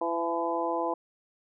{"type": "harmonic tone with a mistuned harmonic", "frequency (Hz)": 168, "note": "E3", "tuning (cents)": 33, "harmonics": [2, 3, 4, 5, 6], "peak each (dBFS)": [-33, -33, -33, -33, -33], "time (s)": [0.01, 0.94], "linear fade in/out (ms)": 5, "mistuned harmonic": 5, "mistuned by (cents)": 23, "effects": []}